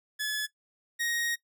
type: tone pair in turn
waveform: sawtooth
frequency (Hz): 1711 / 1875.9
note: A6 / A#6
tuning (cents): -49 / +10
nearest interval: major second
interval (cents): 159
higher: second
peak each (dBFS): -25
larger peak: neither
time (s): 0.19-0.47 / 0.99-1.36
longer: second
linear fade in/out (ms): 20
effects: noise-tail reverb RT60 0.1 s tail -19 dB re dry